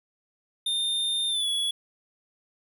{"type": "tone with pitch glide", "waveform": "square", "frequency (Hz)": [3625, 3382], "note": ["A#7", "G#7"], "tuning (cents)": [-49, 31], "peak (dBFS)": -25, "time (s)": [0.66, 1.71], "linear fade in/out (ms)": 5, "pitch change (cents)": -120, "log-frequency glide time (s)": [1.28, 1.48], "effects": []}